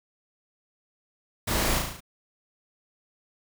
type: noise with echo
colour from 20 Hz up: pink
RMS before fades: -28 dBFS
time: 1.47-1.79 s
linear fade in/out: 10 ms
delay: 36 ms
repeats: 6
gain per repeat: -3 dB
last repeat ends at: 2.006 s
effects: none